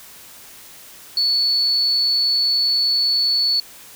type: tone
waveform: sine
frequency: 4435 Hz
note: C#8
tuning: in tune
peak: -15 dBFS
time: 1.17-3.6 s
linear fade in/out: 2 ms
effects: white hiss -42 dBFS RMS until 3.95 s